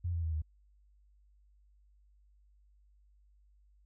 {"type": "tone with pitch steps", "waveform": "sine", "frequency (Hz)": [87.31, 83.8, 80.43, 77.2], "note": ["F2", "E2", "E2", "D#2"], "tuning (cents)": [0, 29, -42, -13], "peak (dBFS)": -31, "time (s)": [0.04, 0.42], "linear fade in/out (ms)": 10, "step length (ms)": 95, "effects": ["added 50 Hz sine -62 dBFS peak until 3.85 s"]}